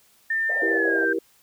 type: tone with pitch glide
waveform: sine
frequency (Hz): 1797 to 1573.4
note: A6 to G6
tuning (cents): +36 to +6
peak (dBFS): -21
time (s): 0.3-1.13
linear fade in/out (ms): 5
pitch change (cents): -230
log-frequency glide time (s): 0.69-1.02
type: band-pass noise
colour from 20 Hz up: white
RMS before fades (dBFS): -34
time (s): 0.49-1.05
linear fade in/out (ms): 5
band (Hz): 500 to 690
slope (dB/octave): 48
type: chord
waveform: sine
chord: E diminished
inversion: none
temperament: equal with one note detuned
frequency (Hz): 329.6 / 392 / 473.5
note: E4 / G4 / Bb4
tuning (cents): 0 / 0 / +27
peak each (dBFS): -27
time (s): 0.62-1.19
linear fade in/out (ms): 5
effects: white hiss -59 dBFS RMS until 1.42 s